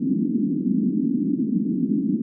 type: band-pass noise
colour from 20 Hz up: pink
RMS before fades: -22 dBFS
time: 0-2.22 s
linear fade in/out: 10 ms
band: 190 to 300 Hz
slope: 48 dB/octave
effects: none